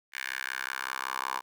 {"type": "tone with high-pass filter sweep", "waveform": "10% pulse", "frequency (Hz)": 65.4, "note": "C2", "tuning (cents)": 0, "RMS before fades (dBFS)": -35, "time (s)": [0.12, 1.42], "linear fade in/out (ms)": 50, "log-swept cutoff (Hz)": [1900, 1000], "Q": 3.4, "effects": []}